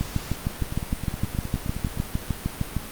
two click trains, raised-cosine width 5 ms, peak -11 / -17 dBFS, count 19 / 14, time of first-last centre 0.01-2.767 / 0.62-1.974 s, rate 6.53 / 9.6 Hz, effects pink hiss -37 dBFS RMS until 2.91 s + Opus 48 kbps

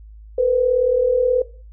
sine tone pair together, 466.2 / 504.8 Hz, A#4 / B4, 0 / +38 cents, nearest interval minor second, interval 138 cents, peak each -20 / -15 dBFS, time 0.38-1.42 s, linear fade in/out 5 ms, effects noise-tail reverb RT60 0.4 s tail -18 dB re dry + added 53 Hz sine -38 dBFS peak until 1.72 s

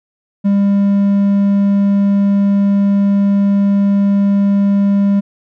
triangle tone, 200 Hz, G3, 35 cents sharp, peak -7 dBFS, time 0.44-5.21 s, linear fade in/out 20 ms, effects none

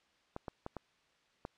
clicks, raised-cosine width 1 ms, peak -26 dBFS, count 5, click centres 0.364 / 0.482 / 0.664 / 0.767 / 1.451 s, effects white hiss -71 dBFS RMS until 1.57 s + low-pass 4000 Hz 12 dB/octave

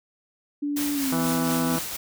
sine tone with pitch glide, 289.6 to 253.6 Hz, D4 to B3, -24 to +46 cents, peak -24 dBFS, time 0.62-1.77 s, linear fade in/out 10 ms, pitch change -230 cents, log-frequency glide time 0.94-1.16 s
white noise with tremolo, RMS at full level -30 dBFS, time 0.76-1.97 s, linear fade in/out 10 ms, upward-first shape sine, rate 4.2 Hz, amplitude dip 35%
harmonic tone, 164.81 Hz, E3, in tune, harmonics 1 / 2 / 3 / 4 / 5 / 6 / 7 / 8 / 9, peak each -29 / -32 / -34 / -35 / -36 / -37 / -37 / -38 / -39 dBFS, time 1.12-1.79 s, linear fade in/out 5 ms
effects none

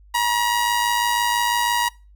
sawtooth tone with amplitude modulation, 956 Hz, A#5, 43 cents sharp, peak -12 dBFS, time 0.14-1.89 s, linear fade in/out 10 ms, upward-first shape sine, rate 106 Hz, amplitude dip 45%, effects noise-tail reverb RT60 0.3 s tail -23 dB re dry + added 50 Hz sine -46 dBFS peak until 2.15 s

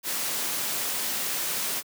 white noise, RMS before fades -29 dBFS, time 0.03-1.83 s, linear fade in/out 50 ms, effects high-pass 150 Hz 12 dB/octave

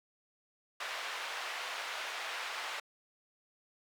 white band-pass noise, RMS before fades -40 dBFS, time 0.8-2.8 s, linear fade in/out 5 ms, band 660 to 2600 Hz, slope 12 dB/octave, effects high-pass 400 Hz 12 dB/octave

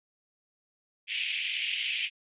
pink band-pass noise, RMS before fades -32 dBFS, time 1.07-2.1 s, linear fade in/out 50 ms, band 2300 to 3300 Hz, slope 48 dB/octave, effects resampled to 8000 Hz

